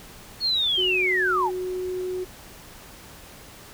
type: linear sweep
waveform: sine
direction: down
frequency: 4397 to 753 Hz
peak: -20 dBFS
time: 0.4-1.51 s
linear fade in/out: 50 ms
type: tone with pitch glide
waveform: sine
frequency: 369.7 to 367.1 Hz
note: F#4 to F#4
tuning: -1 to -14 cents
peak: -26 dBFS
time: 0.77-2.25 s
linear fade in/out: 20 ms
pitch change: -13 cents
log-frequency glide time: 1.22-1.52 s
effects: pink hiss -45 dBFS RMS until 3.73 s